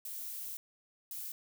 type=noise bursts at uneven times; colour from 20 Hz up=violet; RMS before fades=-42 dBFS; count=2; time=0.05-0.57 / 1.11-1.32 s; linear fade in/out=2 ms; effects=none